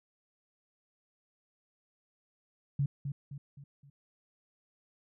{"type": "tone with echo", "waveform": "sine", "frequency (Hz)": 140.5, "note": "C#3", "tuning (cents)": 24, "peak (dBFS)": -26, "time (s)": [2.79, 2.86], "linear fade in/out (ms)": 5, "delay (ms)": 260, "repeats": 4, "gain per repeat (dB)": -7, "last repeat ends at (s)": 3.9, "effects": []}